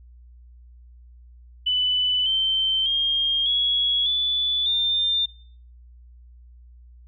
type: tone with pitch steps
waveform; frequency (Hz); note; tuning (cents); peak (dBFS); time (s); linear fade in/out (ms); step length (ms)
sine; 2993 / 3106 / 3223 / 3344 / 3470 / 3601; F#7 / G7 / G7 / G#7 / A7 / A7; +19 / -17 / +47 / +11 / -25 / +39; -19; 1.66-5.26; 10; 600
effects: noise-tail reverb RT60 0.5 s tail -18 dB re dry + added 60 Hz sine -45 dBFS peak until 7.07 s